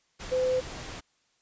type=tone in noise; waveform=sine; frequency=511 Hz; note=C5; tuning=41 cents flat; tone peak=-23 dBFS; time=0.31-0.61 s; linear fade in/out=20 ms; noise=pink; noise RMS=-40 dBFS; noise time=0.19-1.01 s; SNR=+14 dB; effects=white hiss -70 dBFS RMS until 1.41 s + resampled to 16000 Hz